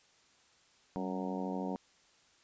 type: harmonic tone with a mistuned harmonic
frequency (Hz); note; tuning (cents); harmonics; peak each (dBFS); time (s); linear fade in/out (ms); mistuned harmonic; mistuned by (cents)
92.5; F#2; 0; 2 / 3 / 4 / 5 / 6 / 7 / 8 / 9 / 10; -38 / -40 / -45 / -44 / -45 / -49 / -45 / -51 / -46; 0.96-1.76; 0; 2; +62
effects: white hiss -66 dBFS RMS until 2.43 s + resampled to 16000 Hz